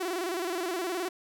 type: tone with vibrato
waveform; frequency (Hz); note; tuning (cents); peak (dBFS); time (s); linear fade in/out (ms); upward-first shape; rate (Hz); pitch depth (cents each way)
sawtooth; 356.3; F4; +35; -26; 0-1.09; 10; square; 19; 91
effects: none